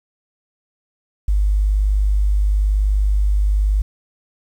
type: tone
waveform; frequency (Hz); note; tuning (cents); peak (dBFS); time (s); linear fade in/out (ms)
sine; 50.5; G#1; -48; -13; 1.28-3.82; 5
effects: 8-bit